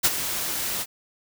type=noise with ADSR envelope; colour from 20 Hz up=white; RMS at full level=-17 dBFS; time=0.03-0.86 s; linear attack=23 ms; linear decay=39 ms; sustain=-11 dB; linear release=46 ms; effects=none